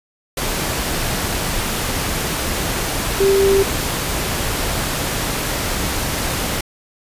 sine tone in noise, 391.8 Hz, G4, 1 cent flat, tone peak -11 dBFS, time 3.2-3.63 s, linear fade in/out 5 ms, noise pink, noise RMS -21 dBFS, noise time 0.37-6.61 s, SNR +7 dB, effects resampled to 32000 Hz

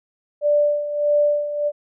sine tone with tremolo, 588 Hz, D5, 2 cents sharp, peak -13 dBFS, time 0.41-1.72 s, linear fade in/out 50 ms, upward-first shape sine, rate 1.6 Hz, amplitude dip 70%, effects none

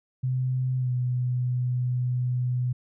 sine tone with pitch glide, 128.5 to 124.77 Hz, C3 to B2, -31 to +18 cents, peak -23 dBFS, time 0.23-2.73 s, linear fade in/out 10 ms, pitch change -51 cents, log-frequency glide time 0.78-0.91 s, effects none

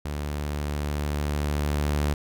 sawtooth tone with level ramp, 73.5 Hz, D2, 2 cents sharp, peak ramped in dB -25 to -18 dBFS, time 0.05-2.14 s, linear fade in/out 5 ms, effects none

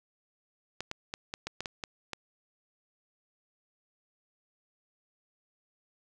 clicks, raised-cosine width 0.2 ms, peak -18 dBFS, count 9, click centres 0.806 / 0.914 / 1.139 / 1.339 / 1.47 / 1.606 / 1.658 / 1.838 / 2.133 s, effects none

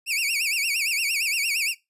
sawtooth tone with vibrato, 2489 Hz, D#7, in tune, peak -19 dBFS, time 0.06-1.75 s, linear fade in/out 50 ms, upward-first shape sine, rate 8.7 Hz, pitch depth 200 cents each way, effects noise-tail reverb RT60 0.2 s tail -20 dB re dry + resampled to 32000 Hz

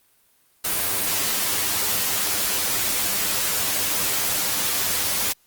white noise with comb filter, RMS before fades -23 dBFS, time 0.64-5.33 s, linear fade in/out 10 ms, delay 10 ms, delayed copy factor +0.75, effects white hiss -61 dBFS RMS until 5.46 s + Opus 32 kbps

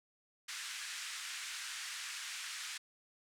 pink band-pass noise, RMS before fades -44 dBFS, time 0.48-2.78 s, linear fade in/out 10 ms, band 1500 to 9100 Hz, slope 24 dB/octave, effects none

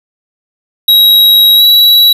square tone with pitch glide, 3838 to 3907 Hz, A#7 to B7, +50 to -19 cents, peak -3 dBFS, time 0.88-2.13 s, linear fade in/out 5 ms, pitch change +31 cents, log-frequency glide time 1.56-1.63 s, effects none

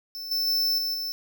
square tone with level steps, 5300 Hz, E8, 9 cents sharp, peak -34 / -24 / -22 / -26 / -29 dBFS, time 0.15-1.12 s, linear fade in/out 0 ms, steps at 0.31 / 0.47 / 0.78 / 0.94 s, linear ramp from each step 5 ms, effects none

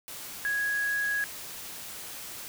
sine tone in noise, 1661.2 Hz, G#6, in tune, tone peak -26 dBFS, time 0.45-1.24 s, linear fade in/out 0 ms, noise white, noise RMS -41 dBFS, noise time 0.08-2.48 s, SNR +12 dB, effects none

